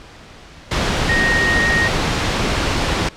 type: tone in noise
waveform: sine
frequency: 1864.7 Hz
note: A#6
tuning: in tune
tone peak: -15 dBFS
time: 1.09-1.88 s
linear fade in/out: 5 ms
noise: pink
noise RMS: -18 dBFS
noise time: 0.71-3.09 s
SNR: 0 dB
effects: pink hiss -40 dBFS RMS until 3.16 s + low-pass 5000 Hz 12 dB/octave